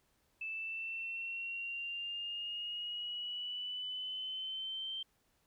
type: exponential sweep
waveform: sine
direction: up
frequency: 2630 to 3136 Hz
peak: -38 dBFS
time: 0.41-5.03 s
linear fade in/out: 5 ms
effects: pink hiss -75 dBFS RMS until 5.46 s